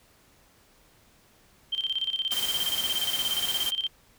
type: tone with tremolo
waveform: sine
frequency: 3141 Hz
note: G7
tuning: 3 cents sharp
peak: -24 dBFS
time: 1.72-3.88 s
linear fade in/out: 10 ms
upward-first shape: square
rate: 17 Hz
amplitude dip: 75%
type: noise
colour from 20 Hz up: white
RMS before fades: -33 dBFS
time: 2.31-3.71 s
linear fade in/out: 10 ms
effects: pink hiss -60 dBFS RMS until 4.18 s